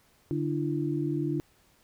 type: tone cluster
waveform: sine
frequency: 146.4 / 298.7 / 339.1 Hz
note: D3 / D4 / E4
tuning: -5 / +29 / +49 cents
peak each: -31 dBFS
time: 0.31-1.4 s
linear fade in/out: 0 ms
effects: pink hiss -64 dBFS RMS until 1.83 s